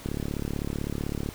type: click train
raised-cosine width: 3 ms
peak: -17 dBFS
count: 45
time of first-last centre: 0.06-1.289 s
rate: 35.8 Hz
effects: pink hiss -45 dBFS RMS until 1.34 s